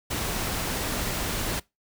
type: noise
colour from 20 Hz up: pink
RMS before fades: -29 dBFS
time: 0.1-1.6 s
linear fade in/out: 10 ms
effects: noise-tail reverb RT60 0.2 s tail -22 dB re dry